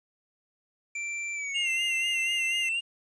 square tone with pitch glide, 2349 to 2081 Hz, D7 to C7, 0 to -10 cents, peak -32 dBFS, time 0.95-2.69 s, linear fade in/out 5 ms, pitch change -210 cents, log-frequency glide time 1.34-1.71 s
triangle tone with vibrato, 2755 Hz, F7, 24 cents flat, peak -25 dBFS, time 1.54-2.81 s, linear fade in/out 20 ms, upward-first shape sine, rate 4.1 Hz, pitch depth 54 cents each way
effects resampled to 22050 Hz + 10-bit

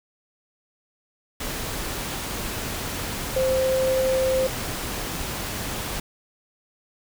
sine tone in noise, 523 Hz, C5, 1 cent flat, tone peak -19 dBFS, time 3.36-4.47 s, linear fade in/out 5 ms, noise pink, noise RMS -30 dBFS, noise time 1.4-6 s, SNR +8 dB, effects none

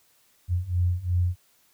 sine beating tone pair, 87.31 / 90.11 Hz, F2 / F#2, 0 / -45 cents, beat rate 2.8 Hz, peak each -26 / -24 dBFS, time 0.48-1.36 s, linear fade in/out 50 ms, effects white hiss -63 dBFS RMS until 1.73 s

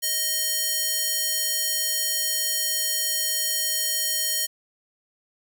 square tone with high-pass filter, 622.3 Hz, D#5, in tune, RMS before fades -25 dBFS, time 0.02-4.47 s, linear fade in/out 20 ms, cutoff 4900 Hz, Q 0.52, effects none

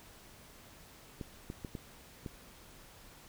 clicks, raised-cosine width 3 ms, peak -27 dBFS, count 5, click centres 1.212 / 1.501 / 1.648 / 1.752 / 2.262 s, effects pink hiss -56 dBFS RMS until 3.28 s

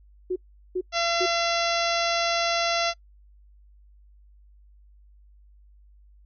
sine tone bursts, 366.6 Hz, F#4, 16 cents flat, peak -23 dBFS, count 3, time 0.3-1.263 s, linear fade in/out 10 ms, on 61 ms, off 390 ms
harmonic tone, 680 Hz, F5, 46 cents flat, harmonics 1 / 2 / 3 / 4 / 5 / 6 / 7 / 8 / 9, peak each -26 / -29 / -31 / -32 / -33 / -34 / -34 / -35 / -36 dBFS, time 0.92-2.94 s, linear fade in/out 50 ms
effects noise-tail reverb RT60 0.1 s tail -26 dB re dry + added 50 Hz sine -51 dBFS peak until 6.25 s

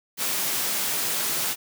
white high-pass noise, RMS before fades -26 dBFS, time 0.17-1.56 s, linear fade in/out 50 ms, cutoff 120 Hz, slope 96 dB/octave, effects none

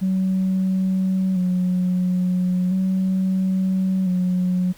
sine tone with vibrato, 185 Hz, F#3, in tune, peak -16 dBFS, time 0.01-4.73 s, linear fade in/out 20 ms, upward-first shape square, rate 0.37 Hz, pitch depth 31 cents each way, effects tanh soft clip ceiling -14 dBFS + pink hiss -49 dBFS RMS until 4.77 s

